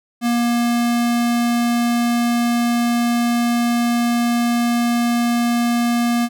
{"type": "tone", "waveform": "square", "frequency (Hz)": 237.6, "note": "A#3", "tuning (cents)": 33, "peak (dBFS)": -16, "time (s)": [0.21, 6.29], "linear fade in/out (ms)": 50, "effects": []}